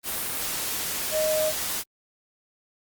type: tone in noise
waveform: sine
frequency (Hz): 621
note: D#5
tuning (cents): -3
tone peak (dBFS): -22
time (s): 1.11-1.53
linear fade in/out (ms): 50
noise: white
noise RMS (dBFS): -29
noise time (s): 0.03-1.84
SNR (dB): +4
effects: Opus 32 kbps